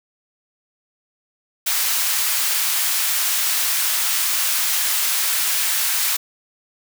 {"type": "high-pass noise", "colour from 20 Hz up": "white", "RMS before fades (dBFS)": -20, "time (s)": [1.66, 6.17], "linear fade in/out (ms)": 10, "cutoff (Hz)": 1100, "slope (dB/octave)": 12, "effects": []}